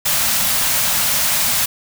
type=band-stop noise; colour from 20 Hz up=white; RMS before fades=-17 dBFS; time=0.05-1.66 s; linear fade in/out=10 ms; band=270 to 530 Hz; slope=48 dB/octave; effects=none